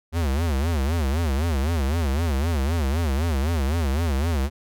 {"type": "tone with vibrato", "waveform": "square", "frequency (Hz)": 75.4, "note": "D2", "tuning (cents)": 46, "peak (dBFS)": -21, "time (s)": [0.12, 4.5], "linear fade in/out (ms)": 50, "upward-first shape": "sine", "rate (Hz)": 3.9, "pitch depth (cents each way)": 230, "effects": []}